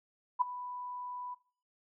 sine tone with ADSR envelope, 990 Hz, B5, 4 cents sharp, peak -22 dBFS, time 0.39-1.35 s, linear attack 24 ms, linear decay 8 ms, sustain -17 dB, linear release 18 ms, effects noise-tail reverb RT60 0.4 s tail -18 dB re dry

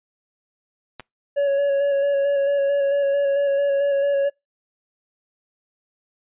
clicks, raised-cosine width 0.3 ms, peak -18 / -24 dBFS, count 2, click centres 0.997 / 1.005 s
triangle tone with vibrato, 561 Hz, C#5, 21 cents sharp, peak -15 dBFS, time 1.36-4.3 s, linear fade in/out 20 ms, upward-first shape square, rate 4.5 Hz, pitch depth 18 cents each way
effects noise-tail reverb RT60 0.2 s tail -26 dB re dry + resampled to 8000 Hz

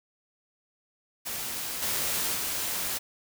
white noise with level steps, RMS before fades -34 / -29 / -31 dBFS, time 1.25-2.99 s, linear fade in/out 20 ms, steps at 1.82 / 2.34 s, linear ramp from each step 5 ms, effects none

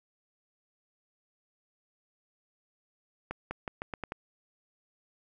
accelerating click train, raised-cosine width 0.5 ms, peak -20 dBFS, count 7, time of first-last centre 3.31-4.121 s, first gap 200 ms, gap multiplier 0.84, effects none

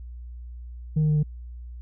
sine tone with pitch steps, 154.8 / 153.11 / 151.44 / 149.79 Hz, D#3 / D#3 / D#3 / D3, -9 / -28 / -47 / +35 cents, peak -16 dBFS, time 0.96-1.232 s, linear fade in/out 10 ms, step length 68 ms, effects tanh soft clip ceiling -17 dBFS + added 60 Hz sine -36 dBFS peak until 1.81 s

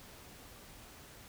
silence, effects pink hiss -54 dBFS RMS until 1.28 s

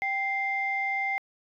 sine tone pair together, 784 / 2093 Hz, G5 / C7, 0 / 0 cents, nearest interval octave + perfect fourth, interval 1700 cents, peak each -30 / -27 dBFS, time 0.02-1.18 s, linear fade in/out 0 ms, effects tanh soft clip ceiling -18 dBFS

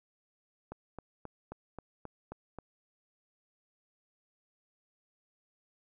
click train, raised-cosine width 1 ms, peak -28 dBFS, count 8, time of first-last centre 0.72-2.587 s, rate 3.75 Hz, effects none

